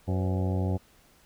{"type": "harmonic tone with a mistuned harmonic", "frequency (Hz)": 93.3, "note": "F#2", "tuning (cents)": 15, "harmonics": [1, 2, 3, 4, 5, 6, 7, 8, 9], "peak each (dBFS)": [-26, -32, -36, -38, -40, -42, -43, -44, -45], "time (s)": [0.07, 0.78], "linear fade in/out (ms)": 20, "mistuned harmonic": 5, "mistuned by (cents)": 95, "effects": ["pink hiss -60 dBFS RMS until 1.25 s"]}